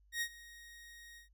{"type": "tone with ADSR envelope", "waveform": "sawtooth", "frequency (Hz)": 1874, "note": "A#6", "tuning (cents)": 9, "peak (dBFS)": -29, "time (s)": [0.12, 1.29], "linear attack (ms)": 93, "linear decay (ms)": 70, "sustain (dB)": -20, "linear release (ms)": 120, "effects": ["added 50 Hz sine -64 dBFS peak until 1.33 s"]}